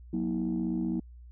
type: tone cluster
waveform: sine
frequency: 182.5 / 238.2 / 321.7 Hz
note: F#3 / A#3 / E4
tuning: -24 / +38 / -42 cents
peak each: -31 dBFS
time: 0.13-1 s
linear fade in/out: 5 ms
effects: tanh soft clip ceiling -22 dBFS + added 60 Hz sine -46 dBFS peak until 1.31 s